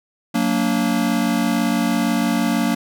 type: chord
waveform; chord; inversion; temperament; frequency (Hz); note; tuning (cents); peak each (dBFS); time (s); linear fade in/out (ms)
square; Gb augmented; none; just; 185 / 231.2 / 289.1; Gb3 / Bb3 / D4; 0 / -14 / -27; -24 / -20 / -23; 0.34-2.75; 10
effects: none